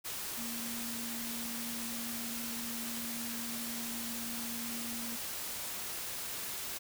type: tone in noise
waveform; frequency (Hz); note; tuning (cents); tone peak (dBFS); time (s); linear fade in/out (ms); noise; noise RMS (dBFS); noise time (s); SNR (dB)
sine; 233.1; A#3; 0; -42; 0.37-5.17; 20; white; -40; 0.04-6.79; -5
effects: none